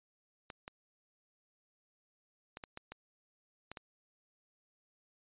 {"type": "clicks", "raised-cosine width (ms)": 0.3, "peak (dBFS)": -28, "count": 8, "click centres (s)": [0.502, 0.679, 2.571, 2.638, 2.774, 2.92, 3.716, 3.772], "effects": ["resampled to 8000 Hz"]}